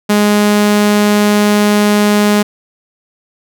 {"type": "tone", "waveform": "sawtooth", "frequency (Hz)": 207.7, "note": "G#3", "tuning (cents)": 0, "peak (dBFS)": -4, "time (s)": [0.09, 2.43], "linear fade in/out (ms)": 10, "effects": []}